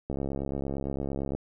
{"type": "click train", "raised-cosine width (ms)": 2, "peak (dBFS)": -19, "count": 87, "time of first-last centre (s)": [0.1, 1.35], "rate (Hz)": 68.8, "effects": []}